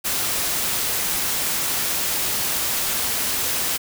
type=noise; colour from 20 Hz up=white; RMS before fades=-23 dBFS; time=0.04-3.78 s; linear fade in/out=20 ms; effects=none